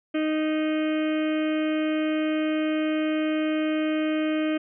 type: harmonic tone with a mistuned harmonic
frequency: 310 Hz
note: D#4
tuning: 6 cents flat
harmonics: 1 / 2 / 4 / 5 / 6 / 7 / 8 / 9 / 10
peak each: -23 / -30 / -39 / -39 / -43 / -41 / -40 / -46 / -42 dBFS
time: 0.14-4.58 s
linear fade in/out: 10 ms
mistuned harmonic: 6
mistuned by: +19 cents
effects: none